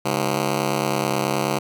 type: ring-modulated tone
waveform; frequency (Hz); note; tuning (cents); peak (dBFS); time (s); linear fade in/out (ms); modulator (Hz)
10% pulse; 174; F3; -6; -9; 0.05-1.59; 10; 34.7
effects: none